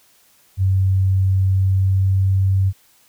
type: tone with pitch glide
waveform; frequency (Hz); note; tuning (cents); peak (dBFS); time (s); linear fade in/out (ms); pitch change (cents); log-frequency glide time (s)
sine; 95.3 to 96.02; G2 to G2; -48 to -35; -13; 0.57-2.73; 50; +13; 1.48-2.34
effects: white hiss -55 dBFS RMS until 3.08 s